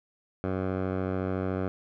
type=tone with low-pass filter; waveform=10% pulse; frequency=93.8 Hz; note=F#2; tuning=24 cents sharp; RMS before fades=-30 dBFS; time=0.44-1.68 s; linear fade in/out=0 ms; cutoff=1200 Hz; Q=0.91; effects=none